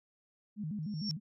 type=tone with vibrato; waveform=sine; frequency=180 Hz; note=F#3; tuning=47 cents flat; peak=-35 dBFS; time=0.56-1.2 s; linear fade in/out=50 ms; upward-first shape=square; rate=6.6 Hz; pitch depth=260 cents each way
type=tone with exponential growth; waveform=sine; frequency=5470 Hz; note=F8; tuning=37 cents flat; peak=-31 dBFS; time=0.83-1.11 s; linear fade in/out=0 ms; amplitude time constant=59 ms
effects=none